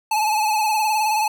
square tone with vibrato, 860 Hz, A5, 40 cents flat, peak -18 dBFS, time 0.11-1.28 s, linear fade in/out 5 ms, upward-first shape sine, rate 19 Hz, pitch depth 47 cents each way, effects none

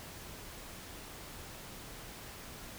silence, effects pink hiss -48 dBFS RMS until 2.78 s

